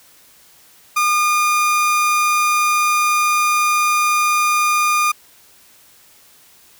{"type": "tone", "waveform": "30% pulse", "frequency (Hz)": 1214, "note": "D#6", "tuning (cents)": -43, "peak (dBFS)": -11, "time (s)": [0.96, 5.12], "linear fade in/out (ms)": 10, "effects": ["white hiss -49 dBFS RMS until 6.79 s"]}